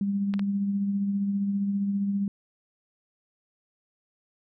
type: tone with tremolo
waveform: sine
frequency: 199.6 Hz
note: G3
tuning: 32 cents sharp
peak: -22 dBFS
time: 0.01-2.28 s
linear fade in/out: 2 ms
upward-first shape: triangle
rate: 15 Hz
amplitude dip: 40%
type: clicks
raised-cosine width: 0.3 ms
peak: -20 dBFS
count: 2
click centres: 0.339 / 0.394 s
effects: none